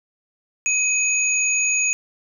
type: tone pair together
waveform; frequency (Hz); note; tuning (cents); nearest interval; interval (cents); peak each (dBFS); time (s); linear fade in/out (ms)
sine; 2526 / 6729; D#7 / G#8; +26 / +22; octave + perfect fourth; 1696; -20; 0.66-1.93; 0
effects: none